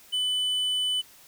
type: tone with hard clipping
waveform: sine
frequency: 3000 Hz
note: F#7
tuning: 23 cents sharp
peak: -25 dBFS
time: 0.12-1.02 s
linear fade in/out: 20 ms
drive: 4 dB
effects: white hiss -53 dBFS RMS until 1.27 s